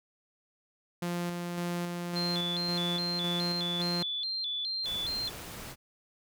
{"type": "tone with tremolo", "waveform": "sawtooth", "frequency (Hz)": 174.3, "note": "F3", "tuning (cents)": -3, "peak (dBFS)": -27, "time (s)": [1.02, 4.03], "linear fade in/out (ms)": 5, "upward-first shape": "square", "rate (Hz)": 1.8, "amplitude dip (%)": 30}
{"type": "tone with vibrato", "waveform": "sine", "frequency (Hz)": 3800, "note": "A#7", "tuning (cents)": 33, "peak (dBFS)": -31, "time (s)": [2.15, 5.3], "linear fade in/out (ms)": 20, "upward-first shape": "square", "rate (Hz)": 2.4, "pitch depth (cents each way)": 160}
{"type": "noise", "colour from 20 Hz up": "pink", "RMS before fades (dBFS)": -43, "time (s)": [4.83, 5.76], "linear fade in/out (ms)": 50}
{"effects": []}